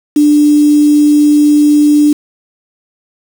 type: tone with quantisation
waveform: sine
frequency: 296 Hz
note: D4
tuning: 14 cents sharp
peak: -4 dBFS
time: 0.16-2.13 s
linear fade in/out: 5 ms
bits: 4
effects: none